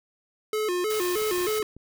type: tone with vibrato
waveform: square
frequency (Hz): 392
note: G4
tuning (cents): 0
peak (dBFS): -25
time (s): 0.53-1.63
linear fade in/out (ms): 2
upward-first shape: square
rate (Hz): 3.2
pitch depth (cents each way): 160
type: band-stop noise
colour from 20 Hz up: white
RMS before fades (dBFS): -35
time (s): 0.9-1.59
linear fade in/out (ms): 2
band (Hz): 160 to 370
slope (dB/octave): 48
type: clicks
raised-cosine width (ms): 3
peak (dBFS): -34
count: 8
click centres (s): 1.164 / 1.217 / 1.325 / 1.38 / 1.411 / 1.485 / 1.6 / 1.766
effects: none